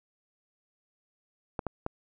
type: clicks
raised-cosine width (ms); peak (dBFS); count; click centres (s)
1; -17; 3; 1.592 / 1.667 / 1.864
effects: none